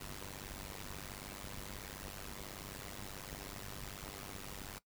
pink noise with amplitude modulation, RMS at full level -43 dBFS, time 0-4.79 s, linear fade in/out 10 ms, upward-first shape sine, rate 98.6 Hz, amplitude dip 100%, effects noise-tail reverb RT60 0.1 s tail -18 dB re dry

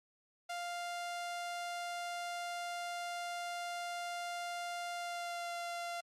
sawtooth tone with pitch glide, 698.5 to 691.7 Hz, F5 to F5, 0 to -17 cents, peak -35 dBFS, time 0.49-6.01 s, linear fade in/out 10 ms, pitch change -17 cents, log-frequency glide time 4.95-5.51 s, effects low-pass 10000 Hz 12 dB/octave + Opus 48 kbps

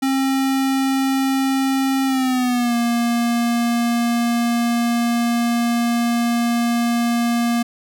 square tone with pitch glide, 268.1 to 236.1 Hz, C4 to A#3, +42 to +22 cents, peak -17 dBFS, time 0.02-7.63 s, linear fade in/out 10 ms, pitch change -220 cents, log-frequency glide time 2.06-2.75 s, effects none

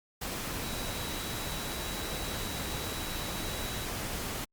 sine tone in noise, 3900 Hz, B7, 23 cents flat, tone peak -44 dBFS, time 0.63-3.86 s, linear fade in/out 10 ms, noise pink, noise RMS -36 dBFS, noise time 0.21-4.45 s, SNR -11 dB, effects Opus 48 kbps

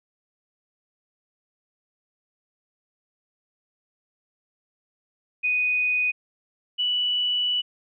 sine tone pair in turn, 2487 / 2958 Hz, D#7 / F#7, -1 / -1 cents, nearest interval minor third, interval 300 cents, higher second, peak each -20 / -21 dBFS, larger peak first, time 5.43-6.12 / 6.78-7.62 s, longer second, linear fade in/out 20 ms, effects none

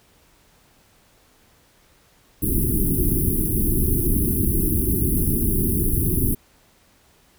pink band-stop noise, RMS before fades -20 dBFS, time 2.42-6.35 s, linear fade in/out 10 ms, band 400 to 10000 Hz, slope 96 dB/octave, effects pink hiss -57 dBFS RMS until 7.38 s

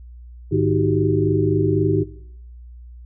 sine tone cluster, 104.6 / 154.6 / 311.9 / 370.9 / 394.6 Hz, G#2 / D#3 / D#4 / F#4 / G4, +13 / -11 / +4 / +4 / +11 cents, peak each -22 dBFS, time 0.51-2.04 s, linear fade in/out 20 ms, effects noise-tail reverb RT60 0.7 s tail -19 dB re dry + added 60 Hz sine -37 dBFS peak until 3.05 s

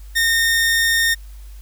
sawtooth tone, 1833 Hz, A#6, 30 cents flat, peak -11 dBFS, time 0.15-1.15 s, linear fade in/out 20 ms, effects added 50 Hz sine -34 dBFS peak until 1.61 s + white hiss -52 dBFS RMS until 1.61 s

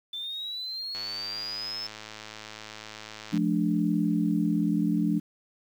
sine linear sweep, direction up, 3520 to 5274 Hz, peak -32 dBFS, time 0.13-1.87 s, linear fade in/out 5 ms
click train, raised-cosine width 0.2 ms, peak -23 dBFS, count 263, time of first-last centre 0.95-3.376 s, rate 108 Hz
sine chord, D minor, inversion first, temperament equal with one note detuned, 174.61 / 215.1 / 293.7 Hz, F3 / A3 / D4, 0 / -39 / 0 cents, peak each -27 dBFS, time 3.32-5.2 s, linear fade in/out 20 ms
effects 9-bit

